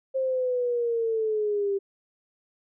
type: linear sweep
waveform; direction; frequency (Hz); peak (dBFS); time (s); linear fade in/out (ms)
sine; down; 532 to 392; -23; 0.14-1.79; 20
effects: none